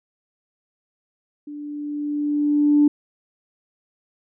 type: tone with level ramp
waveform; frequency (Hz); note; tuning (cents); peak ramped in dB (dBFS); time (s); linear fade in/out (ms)
sine; 293.7; D4; 0; -32 to -10; 1.47-2.88; 5
effects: tanh soft clip ceiling -6 dBFS